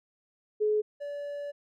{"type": "tone pair in turn", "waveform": ["sine", "triangle"], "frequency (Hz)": [424.8, 576], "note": ["G#4", "D5"], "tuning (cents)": [39, -34], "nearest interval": "perfect fourth", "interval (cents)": 527, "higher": "second", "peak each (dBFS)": [-23, -32], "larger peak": "first", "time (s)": [[0.6, 0.82], [1, 1.52]], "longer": "second", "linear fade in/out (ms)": 20, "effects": []}